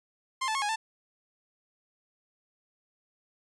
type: tone with pitch steps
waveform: sawtooth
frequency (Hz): 1053 / 875 / 1089 / 828 / 887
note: C6 / A5 / C#6 / G#5 / A5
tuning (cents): +11 / -10 / -31 / -5 / +14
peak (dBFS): -24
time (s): 0.41-0.76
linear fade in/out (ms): 10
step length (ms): 70
effects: resampled to 22050 Hz